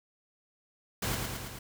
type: noise with echo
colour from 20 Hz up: pink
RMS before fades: -32 dBFS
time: 1.02-1.15 s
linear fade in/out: 5 ms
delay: 110 ms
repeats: 4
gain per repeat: -3 dB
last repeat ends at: 1.59 s
effects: none